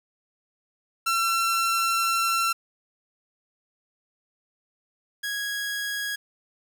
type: tone pair in turn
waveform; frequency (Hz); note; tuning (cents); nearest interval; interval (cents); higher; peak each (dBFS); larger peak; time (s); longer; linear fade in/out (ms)
sawtooth; 1352 / 1655.6; E6 / G#6; +43 / -6; major third; 351; second; -18 / -24; first; 1.06-2.53 / 5.23-6.16; first; 10
effects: 9-bit